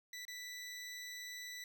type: tone with dropouts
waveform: 20% pulse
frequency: 1975.5 Hz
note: B6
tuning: in tune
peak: -40 dBFS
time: 0.13-1.64 s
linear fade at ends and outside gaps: 2 ms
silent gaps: 0.252-0.28 s
effects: none